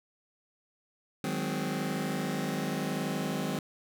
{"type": "chord", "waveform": "sawtooth", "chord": "Ab dominant seventh", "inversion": "second", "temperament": "just", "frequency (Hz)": [155.74, 186.89, 207.7, 259.6], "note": ["Eb3", "Gb3", "Ab3", "C4"], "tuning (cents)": [2, 18, 0, -13], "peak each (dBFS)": -32, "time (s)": [1.24, 3.59], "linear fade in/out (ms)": 2, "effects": []}